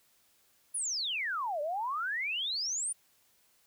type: exponential two-way sweep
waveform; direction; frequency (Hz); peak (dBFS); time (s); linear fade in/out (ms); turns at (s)
sine; down then up; 10700 to 570 to 9660; -31; 0.74-2.93; 10; 1.61
effects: white hiss -68 dBFS RMS until 3.66 s